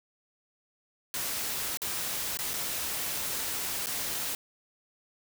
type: noise with dropouts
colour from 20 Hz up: white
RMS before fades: -33 dBFS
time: 1.14-4.35 s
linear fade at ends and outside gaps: 1 ms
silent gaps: 1.772-1.818 / 2.372-2.389 / 2.534-2.538 / 3.86-3.869 s
effects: none